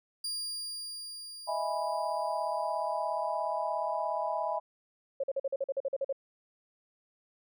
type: tone with exponential decay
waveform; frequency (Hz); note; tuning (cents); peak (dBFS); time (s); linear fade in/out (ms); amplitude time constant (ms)
35% pulse; 4800; D8; +37; -31; 0.24-4.57; 5; 940
type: chord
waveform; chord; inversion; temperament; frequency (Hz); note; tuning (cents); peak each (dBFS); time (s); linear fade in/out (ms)
sine; E major seventh; third; equal; 622.3 / 659.3 / 830.6 / 987.8; D#5 / E5 / G#5 / B5; 0 / 0 / 0 / 0; -36 / -35 / -35 / -35; 1.47-4.6; 20
type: tone bursts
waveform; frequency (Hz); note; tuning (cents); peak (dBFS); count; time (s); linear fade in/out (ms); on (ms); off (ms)
sine; 545; C#5; -29; -28; 12; 5.2-6.127; 5; 36; 45
effects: none

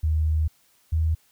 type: tone pair in turn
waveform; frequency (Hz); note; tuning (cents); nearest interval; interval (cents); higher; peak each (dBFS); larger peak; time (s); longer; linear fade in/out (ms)
sine; 78.1 / 79.97; D#2 / D#2; +7 / +48; unison; 41; second; -19; neither; 0.03-0.48 / 0.92-1.15; first; 10
effects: white hiss -62 dBFS RMS until 1.31 s

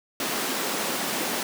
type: high-pass noise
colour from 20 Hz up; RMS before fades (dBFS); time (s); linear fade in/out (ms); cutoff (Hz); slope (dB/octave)
pink; -28; 0.2-1.43; 2; 210; 24
effects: none

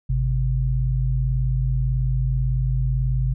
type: tone pair together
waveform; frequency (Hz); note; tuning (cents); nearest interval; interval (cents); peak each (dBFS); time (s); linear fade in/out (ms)
sine; 51.47 / 129.7; G#1 / C3; -15 / -15; octave + major third; 1600; -21; 0.09-3.34; 10
effects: none

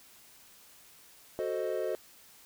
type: chord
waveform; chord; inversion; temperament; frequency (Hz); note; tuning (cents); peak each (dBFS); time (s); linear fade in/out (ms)
triangle; F# diminished seventh; none; equal; 370 / 440 / 523.3 / 622.3; F#4 / A4 / C5 / Eb5; 0 / 0 / 0 / 0; -34; 1.39-1.95; 0
effects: white hiss -57 dBFS RMS until 2.45 s

